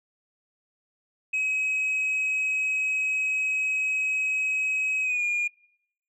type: tone with pitch glide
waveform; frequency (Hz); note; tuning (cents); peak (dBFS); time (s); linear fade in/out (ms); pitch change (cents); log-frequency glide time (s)
sine; 2546 to 2424; D#7 to D#7; +39 to -46; -21; 1.33-5.48; 10; -85; 5.03-5.23
effects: noise-tail reverb RT60 0.7 s tail -24 dB re dry + tanh soft clip ceiling -22 dBFS